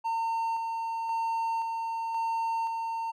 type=tone with tremolo; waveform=triangle; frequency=910 Hz; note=A#5; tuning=42 cents flat; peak=-25 dBFS; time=0.04-3.12 s; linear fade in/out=20 ms; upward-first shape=square; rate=0.95 Hz; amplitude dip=30%; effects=none